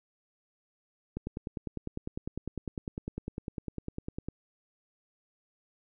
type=click train; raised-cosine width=3 ms; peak=-22 dBFS; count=32; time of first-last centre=1.17-4.286 s; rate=9.95 Hz; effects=none